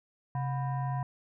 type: tone with frequency modulation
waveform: sine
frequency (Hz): 133.5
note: C3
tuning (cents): +35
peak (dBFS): -29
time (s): 0.35-1.03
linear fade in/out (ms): 2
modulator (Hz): 856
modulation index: 0.7
effects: none